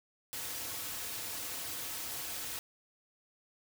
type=noise with comb filter; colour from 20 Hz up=white; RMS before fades=-40 dBFS; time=0.33-2.59 s; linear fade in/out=0 ms; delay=5 ms; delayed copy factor=-0.65; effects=none